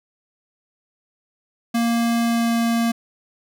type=tone with pitch glide; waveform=square; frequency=233.1 to 231.8 Hz; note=A#3 to A#3; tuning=0 to -10 cents; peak=-18 dBFS; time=1.74-2.92 s; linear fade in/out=10 ms; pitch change=-10 cents; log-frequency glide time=2.21-2.57 s; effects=none